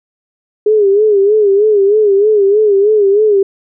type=tone with vibrato; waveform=sine; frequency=411.6 Hz; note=G#4; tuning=16 cents flat; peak=-6 dBFS; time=0.66-3.43 s; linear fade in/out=5 ms; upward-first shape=sine; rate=3.2 Hz; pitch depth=92 cents each way; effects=none